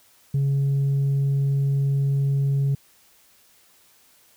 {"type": "tone with tanh clipping", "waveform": "sine", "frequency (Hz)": 138.59, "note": "C#3", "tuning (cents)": 0, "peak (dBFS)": -19, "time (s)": [0.34, 2.75], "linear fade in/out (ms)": 5, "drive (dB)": 1, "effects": ["white hiss -57 dBFS RMS until 4.36 s"]}